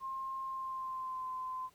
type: tone with pitch glide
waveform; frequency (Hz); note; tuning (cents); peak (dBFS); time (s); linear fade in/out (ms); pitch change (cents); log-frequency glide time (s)
sine; 1063 to 1030.4; C6 to C6; +27 to -27; -37; 0-1.7; 50; -54; 0.43-1.28
effects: pink hiss -67 dBFS RMS until 1.74 s